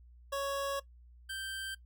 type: tone pair in turn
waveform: 25% pulse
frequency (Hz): 555 / 1565.2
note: C#5 / G6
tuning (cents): +2 / -3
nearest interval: octave + tritone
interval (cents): 1795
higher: second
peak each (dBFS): -29 / -34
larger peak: first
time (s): 0.32-0.8 / 1.29-1.75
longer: first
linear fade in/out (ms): 10
effects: noise-tail reverb RT60 0.1 s tail -18 dB re dry + added 60 Hz sine -54 dBFS peak until 1.85 s